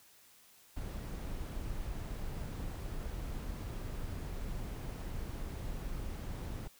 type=noise; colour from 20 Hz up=brown; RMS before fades=-40 dBFS; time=0.76-6.68 s; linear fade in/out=10 ms; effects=white hiss -62 dBFS RMS until 6.79 s